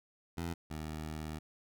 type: tone pair in turn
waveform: 15% pulse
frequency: 84.4 / 77.6 Hz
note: E2 / D#2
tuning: +41 / -4 cents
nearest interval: minor second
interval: 145 cents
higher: first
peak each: -30 / -33 dBFS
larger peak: first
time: 0.37-0.54 / 0.7-1.39 s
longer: second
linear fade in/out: 10 ms
effects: none